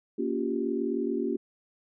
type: chord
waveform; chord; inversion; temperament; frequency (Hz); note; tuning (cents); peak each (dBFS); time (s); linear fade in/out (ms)
sine; G half-diminished seventh; first; just; 235.2 / 282.2 / 352.8 / 392; Bb3 / Db4 / F4 / G4; +16 / +31 / +18 / 0; -32; 0.18-1.37; 10
effects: none